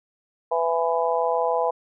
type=harmonic tone; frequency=166.4 Hz; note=E3; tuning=17 cents sharp; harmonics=3 / 4 / 5 / 6; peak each=-24 / -25 / -26 / -27 dBFS; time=0.51-1.71 s; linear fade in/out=10 ms; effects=none